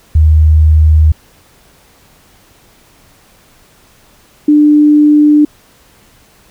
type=tone pair in turn; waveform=sine; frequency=77.78 / 297.9 Hz; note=D#2 / D4; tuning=0 / +25 cents; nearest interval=octave + major seventh; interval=2325 cents; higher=second; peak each=-3 dBFS; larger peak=neither; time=0.15-1.12 / 4.48-5.45 s; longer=neither; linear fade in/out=5 ms; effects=pink hiss -46 dBFS RMS until 6.5 s